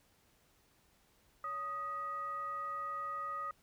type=tone with frequency modulation; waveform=sine; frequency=1246 Hz; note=D#6; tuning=2 cents sharp; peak=-37 dBFS; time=1.44-3.51 s; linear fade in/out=2 ms; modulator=684 Hz; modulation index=0.38; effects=pink hiss -70 dBFS RMS until 3.62 s